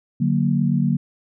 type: chord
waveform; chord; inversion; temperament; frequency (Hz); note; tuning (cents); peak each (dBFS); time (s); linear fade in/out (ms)
sine; D augmented; none; equal; 146.83 / 185 / 233.1; D3 / F#3 / A#3; 0 / 0 / 0; -20 / -21 / -21; 0.2-0.97; 10
effects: none